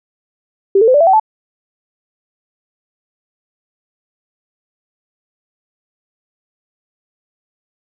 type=tone with pitch steps; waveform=sine; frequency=392 / 447.7 / 511.3 / 584 / 666.9 / 761.7 / 869.9 Hz; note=G4 / A4 / C5 / D5 / E5 / G5 / A5; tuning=0 / +30 / -40 / -10 / +20 / -50 / -20 cents; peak=-6 dBFS; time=0.75-1.198 s; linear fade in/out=5 ms; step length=64 ms; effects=none